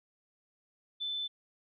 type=tone; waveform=sine; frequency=3520 Hz; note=A7; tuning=in tune; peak=-33 dBFS; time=1-1.28 s; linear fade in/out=20 ms; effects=none